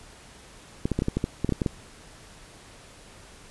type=clicks; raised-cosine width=3 ms; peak=-11 dBFS; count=12; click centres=0.855 / 0.917 / 0.99 / 1.021 / 1.084 / 1.17 / 1.241 / 1.446 / 1.492 / 1.523 / 1.618 / 1.662 s; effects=pink hiss -49 dBFS RMS until 3.5 s + resampled to 24000 Hz